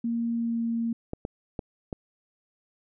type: tone with pitch glide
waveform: sine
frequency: 232.8 to 230.9 Hz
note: A#3 to A#3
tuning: -2 to -16 cents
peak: -25 dBFS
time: 0.04-0.93 s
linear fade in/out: 5 ms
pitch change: -14 cents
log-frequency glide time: 0.34-0.62 s
type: clicks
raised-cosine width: 2 ms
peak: -18 dBFS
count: 4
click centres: 1.134 / 1.251 / 1.592 / 1.928 s
effects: none